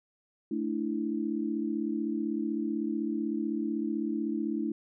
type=chord; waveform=sine; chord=A suspended fourth; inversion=none; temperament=equal; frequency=220 / 293.7 / 329.6 Hz; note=A3 / D4 / E4; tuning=0 / 0 / 0 cents; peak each=-33 dBFS; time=0.51-4.72 s; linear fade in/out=5 ms; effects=none